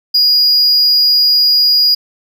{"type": "tone", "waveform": "triangle", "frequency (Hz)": 4882, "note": "D#8", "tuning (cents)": -34, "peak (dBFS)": -6, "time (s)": [0.14, 1.95], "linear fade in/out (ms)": 10, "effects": []}